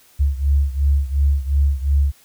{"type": "beating tone pair", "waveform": "sine", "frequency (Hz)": [69.4, 72.2], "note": ["C#2", "D2"], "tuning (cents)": [3, -29], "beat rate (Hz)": 2.8, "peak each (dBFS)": [-16, -19], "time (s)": [0.19, 2.12], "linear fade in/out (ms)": 20, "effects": ["white hiss -52 dBFS RMS until 2.24 s"]}